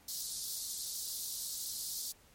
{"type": "high-pass noise", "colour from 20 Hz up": "pink", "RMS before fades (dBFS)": -40, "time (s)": [0.08, 2.12], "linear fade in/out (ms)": 5, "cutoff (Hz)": 4000, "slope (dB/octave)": 48, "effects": ["pink hiss -63 dBFS RMS until 2.34 s", "MP3 64 kbps"]}